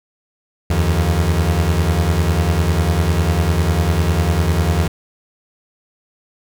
30% pulse beating tone pair, 77.8 / 87.8 Hz, D#2 / F2, 0 / +10 cents, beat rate 10 Hz, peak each -14 dBFS, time 0.7-4.88 s, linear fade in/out 5 ms, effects none

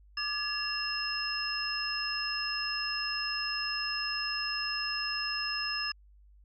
sine tone cluster, 1192 / 1701 / 2754 / 5160 Hz, D6 / G#6 / F7 / E8, +25 / +41 / -25 / -38 cents, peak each -40 / -37 / -38 / -33 dBFS, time 0.17-5.92 s, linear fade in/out 5 ms, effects added 50 Hz sine -55 dBFS peak until 6.44 s

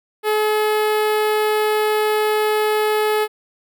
sawtooth tone with notch filter, 427 Hz, G#4, 48 cents sharp, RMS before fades -18 dBFS, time 0.23-3.28 s, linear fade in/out 50 ms, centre 6300 Hz, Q 0.98, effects none

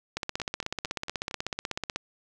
two click trains, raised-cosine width 0.2 ms, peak -13 / -20 dBFS, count 30 / 5, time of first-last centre 0.17-1.96 / 0.4-1.311 s, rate 16.2 / 4.39 Hz, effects none

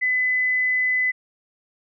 sine tone, 2010 Hz, B6, 30 cents sharp, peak -18 dBFS, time 0.01-1.12 s, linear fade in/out 20 ms, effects none

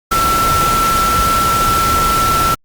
sine tone in noise, 1339 Hz, E6, 27 cents sharp, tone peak -12 dBFS, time 0.11-2.55 s, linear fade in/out 10 ms, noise pink, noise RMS -18 dBFS, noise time 0.11-2.55 s, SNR +3 dB, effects Opus 48 kbps

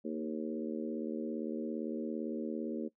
harmonic tone with a mistuned harmonic, 77.6 Hz, D#2, 4 cents flat, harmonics 3 / 4 / 5 / 6 / 7, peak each -38 / -40 / -42 / -44 / -45 dBFS, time 0.04-2.89 s, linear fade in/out 20 ms, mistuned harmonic 3, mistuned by -21 cents, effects noise-tail reverb RT60 0.1 s tail -20 dB re dry

